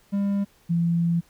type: tone pair in turn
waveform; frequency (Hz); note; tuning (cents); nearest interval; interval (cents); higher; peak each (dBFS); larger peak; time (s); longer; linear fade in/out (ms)
triangle / sine; 200 / 169.46; G3 / E3; +35 / +48; minor third; 287; first; -19; neither; 0.12-0.45 / 0.69-1.21; second; 20
effects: pink hiss -59 dBFS RMS until 1.29 s